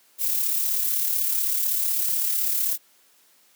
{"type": "noise with amplitude modulation", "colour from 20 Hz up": "violet", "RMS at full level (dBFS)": -22, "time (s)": [0.18, 2.78], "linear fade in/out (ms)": 50, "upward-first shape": "sine", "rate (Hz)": 35.9, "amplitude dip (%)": 40, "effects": ["white hiss -59 dBFS RMS until 3.55 s", "high-pass 200 Hz 12 dB/octave"]}